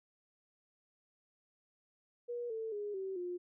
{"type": "tone with pitch steps", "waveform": "sine", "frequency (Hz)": [480.2, 445.5, 413.2, 383.3, 355.6], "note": ["B4", "A4", "G#4", "G4", "F4"], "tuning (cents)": [-49, 22, -9, -39, 31], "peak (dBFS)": -37, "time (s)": [2.28, 3.38], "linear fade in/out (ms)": 20, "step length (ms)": 220, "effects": []}